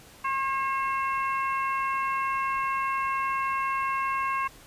harmonic tone, 539 Hz, C#5, 49 cents flat, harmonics 2 / 3 / 4 / 5, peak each -26 / -36 / -36 / -36 dBFS, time 0.24-4.48 s, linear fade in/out 10 ms, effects pink hiss -51 dBFS RMS until 4.66 s + resampled to 32000 Hz

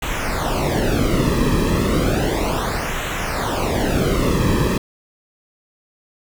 brown noise with flanger, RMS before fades -19 dBFS, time 0.02-4.78 s, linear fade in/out 5 ms, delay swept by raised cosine 0.2 to 1.4 ms, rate 0.33 Hz, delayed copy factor -0.8, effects none

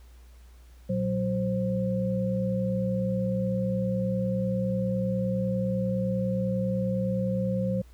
sine tone cluster, 117 / 186.9 / 527 Hz, A#2 / F#3 / C5, +7 / +18 / +12 cents, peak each -31 / -27 / -30 dBFS, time 0.89-7.82 s, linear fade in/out 10 ms, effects added 60 Hz sine -48 dBFS peak until 7.93 s + pink hiss -62 dBFS RMS until 7.93 s

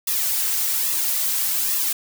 blue noise with flanger, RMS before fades -22 dBFS, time 0.07-1.93 s, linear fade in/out 5 ms, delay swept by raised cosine 1.3 to 3.5 ms, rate 1.2 Hz, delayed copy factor -0.8, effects none

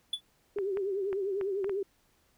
triangle tone with exponential decay, 3447 Hz, A7, 36 cents flat, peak -24 dBFS, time 0.13-0.21 s, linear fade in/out 5 ms, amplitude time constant 17 ms
sine tone with vibrato, 392 Hz, G4, in tune, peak -29 dBFS, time 0.56-1.83 s, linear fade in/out 5 ms, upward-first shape triangle, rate 10 Hz, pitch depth 110 cents each way
clicks, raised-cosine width 0.5 ms, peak -26 dBFS, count 6, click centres 0.586 / 0.772 / 1.129 / 1.412 / 1.644 / 1.695 s
effects pink hiss -69 dBFS RMS until 2.37 s

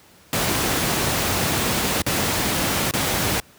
pink noise with dropouts, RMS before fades -21 dBFS, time 0.33-3.4 s, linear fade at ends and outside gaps 1 ms, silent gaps 2.019-2.064 / 2.911-2.937 s, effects pink hiss -51 dBFS RMS until 3.58 s + high-pass 80 Hz 12 dB/octave

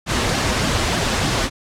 pink noise with flanger, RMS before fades -19 dBFS, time 0.06-1.5 s, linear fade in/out 50 ms, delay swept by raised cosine 2 to 7.1 ms, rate 3.3 Hz, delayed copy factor -0.7, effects low-pass 7000 Hz 12 dB/octave

